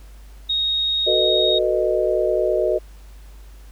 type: tone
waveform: sine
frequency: 3745 Hz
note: A#7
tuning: 7 cents sharp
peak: -18 dBFS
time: 0.49-1.59 s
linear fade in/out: 10 ms
type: chord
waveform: sine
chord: B dominant seventh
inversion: second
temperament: just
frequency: 370.4 / 444.5 / 493.9 / 617.4 Hz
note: F#4 / A4 / B4 / D#5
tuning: +2 / +18 / 0 / -14 cents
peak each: -22 / -24 / -24 / -20 dBFS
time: 1.06-2.79 s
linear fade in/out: 20 ms
effects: added 50 Hz sine -39 dBFS peak until 3.71 s + pink hiss -53 dBFS RMS until 3.71 s